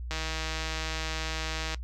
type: click train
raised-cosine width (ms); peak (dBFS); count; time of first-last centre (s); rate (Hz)
0.2; -16; 261; 0.11-1.745; 159
effects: noise-tail reverb RT60 0.1 s tail -18 dB re dry + added 60 Hz sine -34 dBFS peak until 1.83 s